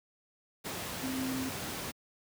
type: tone in noise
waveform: sine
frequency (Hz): 261.8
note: C4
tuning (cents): +1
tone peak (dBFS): -33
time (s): 1.02-1.5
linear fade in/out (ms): 20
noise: pink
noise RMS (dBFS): -38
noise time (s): 0.64-1.92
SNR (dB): +2
effects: high-pass 100 Hz 12 dB/octave